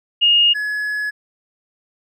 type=tone pair in turn; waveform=sine / triangle; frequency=2850 / 1694.6 Hz; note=F7 / G#6; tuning=+34 / +34 cents; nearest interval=major sixth; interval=900 cents; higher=first; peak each=-10 / -18 dBFS; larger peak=first; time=0.21-0.54 / 0.54-1.11 s; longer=second; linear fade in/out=20 ms; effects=none